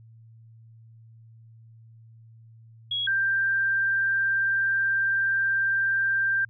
sine tone pair in turn, 3322 / 1579.6 Hz, G#7 / G6, 0 / +13 cents, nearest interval octave + minor second, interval 1287 cents, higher first, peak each -25 / -21 dBFS, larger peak second, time 2.91-3.07 / 3.07-6.45 s, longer second, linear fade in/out 5 ms, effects added 113 Hz sine -48 dBFS peak until 6.49 s

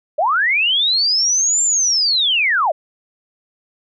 sine linear two-way sweep, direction up then down, 553 to 7380 to 553 Hz, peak -13 dBFS, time 0.18-2.72 s, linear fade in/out 10 ms, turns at 1.63 s, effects none

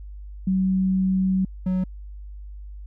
sine / triangle tone pair in turn, 188.6 / 185.04 Hz, F#3 / F#3, +33 / 0 cents, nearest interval unison, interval 33 cents, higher first, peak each -18 dBFS, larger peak neither, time 0.47-1.45 / 1.66-1.84 s, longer first, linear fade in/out 5 ms, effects added 50 Hz sine -35 dBFS peak until 2.86 s

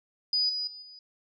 sine tone with level steps, 4949 Hz, D#8, 10 cents flat, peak -23 / -29 / -42 / -46 dBFS, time 0.33-0.99 s, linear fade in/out 2 ms, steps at 0.49 / 0.67 / 0.82 s, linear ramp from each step 5 ms, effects none

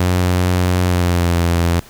sawtooth tone with pitch glide, 90.3 to 85.53 Hz, F#2 to F2, -42 to -36 cents, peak -9 dBFS, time 0-1.8 s, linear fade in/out 5 ms, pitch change -94 cents, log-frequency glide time 0.81-1.39 s, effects pink hiss -42 dBFS RMS until 1.89 s

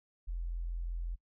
sine tone, 42.7 Hz, F1, 38 cents flat, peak -34 dBFS, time 0.27-1.16 s, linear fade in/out 20 ms, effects noise-tail reverb RT60 0.1 s tail -25 dB re dry

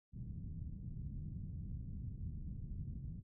white low-pass noise, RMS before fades -45 dBFS, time 0.12-3.23 s, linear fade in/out 50 ms, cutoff 160 Hz, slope 24 dB/octave, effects none

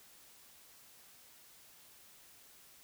silence, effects white hiss -60 dBFS RMS until 2.83 s

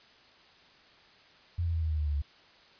sine tone with pitch steps, 86.1 / 83.84 / 81.64 / 79.5 / 77.42 / 75.39 / 73.41 / 71.49 Hz, F2 / E2 / E2 / D#2 / D#2 / D2 / D2 / D2, -24 / +30 / -16 / +38 / -8 / +46 / 0 / -46 cents, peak -27 dBFS, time 1.58-2.22 s, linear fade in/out 10 ms, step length 80 ms, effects white hiss -58 dBFS RMS until 2.79 s + resampled to 11025 Hz

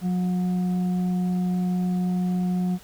sine tone with frequency modulation, 180.9 Hz, F#3, 39 cents flat, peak -21 dBFS, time 0.01-2.79 s, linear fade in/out 50 ms, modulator 542 Hz, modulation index 0.25, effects pink hiss -49 dBFS RMS until 2.83 s

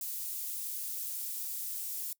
pink high-pass noise, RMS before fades -38 dBFS, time 0.01-2.13 s, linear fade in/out 2 ms, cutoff 12000 Hz, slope 12 dB/octave, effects noise-tail reverb RT60 0.1 s tail -23 dB re dry

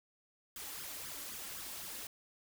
white noise with flanger, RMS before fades -45 dBFS, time 0.56-2.07 s, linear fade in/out 2 ms, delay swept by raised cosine 0.58 to 3.78 ms, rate 3.9 Hz, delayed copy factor +0.8, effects none

